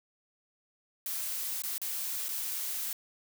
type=noise with dropouts; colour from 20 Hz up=blue; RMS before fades=-35 dBFS; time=1.06-2.93 s; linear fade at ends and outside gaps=2 ms; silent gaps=1.621-1.636 / 1.781-1.816 / 2.285-2.289 s; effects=none